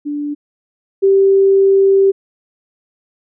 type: tone pair in turn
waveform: sine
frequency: 292.3 / 390.2 Hz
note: D4 / G4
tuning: -8 / -8 cents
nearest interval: perfect fourth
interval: 500 cents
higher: second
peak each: -18 / -7 dBFS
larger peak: second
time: 0.05-0.35 / 1.02-2.12 s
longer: second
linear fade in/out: 20 ms
effects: none